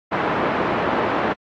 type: band-pass noise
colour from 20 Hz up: white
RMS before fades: -21 dBFS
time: 0.11-1.34 s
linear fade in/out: 20 ms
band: 150 to 1100 Hz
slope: 12 dB/octave
effects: low-pass 3000 Hz 12 dB/octave + AAC 48 kbps